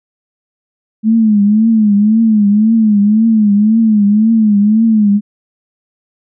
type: tone with vibrato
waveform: sine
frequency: 214.4 Hz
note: A3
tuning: 45 cents flat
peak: -6 dBFS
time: 1.03-5.21 s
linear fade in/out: 50 ms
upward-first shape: triangle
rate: 1.9 Hz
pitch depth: 120 cents each way
effects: none